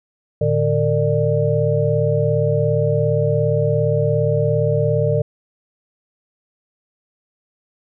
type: tone cluster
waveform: sine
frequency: 111.3 / 148.6 / 454 / 594 Hz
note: A2 / D3 / A#4 / D5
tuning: +20 / +21 / -46 / +20 cents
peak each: -20 dBFS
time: 0.41-5.22 s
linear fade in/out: 5 ms
effects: none